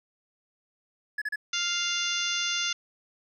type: tone bursts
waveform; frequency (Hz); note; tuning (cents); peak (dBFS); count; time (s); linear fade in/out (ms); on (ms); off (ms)
triangle; 1704; G#6; +44; -26; 3; 1.18-1.359; 5; 37; 34
type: harmonic tone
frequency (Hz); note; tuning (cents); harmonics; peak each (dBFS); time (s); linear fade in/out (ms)
698.5; F5; 0; 2 / 3 / 4 / 5 / 6 / 7 / 8 / 9; -34 / -36 / -32 / -32 / -39 / -37 / -38 / -35; 1.53-2.73; 5
effects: none